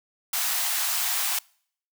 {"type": "high-pass noise", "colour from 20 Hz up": "white", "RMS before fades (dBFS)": -26, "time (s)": [0.33, 1.39], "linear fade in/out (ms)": 5, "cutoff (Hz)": 660, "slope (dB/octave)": 96, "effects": ["noise-tail reverb RT60 0.6 s tail -26 dB re dry"]}